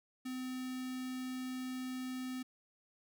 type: tone with notch filter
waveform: square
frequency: 256.1 Hz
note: C4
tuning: 37 cents flat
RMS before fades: -41 dBFS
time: 0.25-2.43 s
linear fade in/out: 10 ms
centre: 850 Hz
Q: 1.4
effects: none